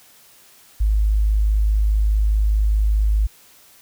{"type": "tone", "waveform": "sine", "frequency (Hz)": 52.4, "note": "G#1", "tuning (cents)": 16, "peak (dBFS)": -14, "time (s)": [0.8, 3.27], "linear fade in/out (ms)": 10, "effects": ["white hiss -50 dBFS RMS until 3.81 s"]}